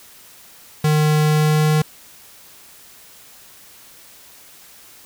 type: tone with pitch glide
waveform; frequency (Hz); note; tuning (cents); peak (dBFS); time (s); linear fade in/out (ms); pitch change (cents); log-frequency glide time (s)
square; 152.6 to 153.57; D#3 to D#3; -33 to -22; -14; 0.84-1.82; 5; +11; 1.25-1.68
effects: white hiss -45 dBFS RMS until 5.05 s